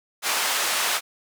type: band-pass noise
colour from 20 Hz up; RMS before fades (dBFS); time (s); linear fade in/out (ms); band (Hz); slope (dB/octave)
pink; -24; 0.22-1.01; 50; 910 to 13000; 12
effects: none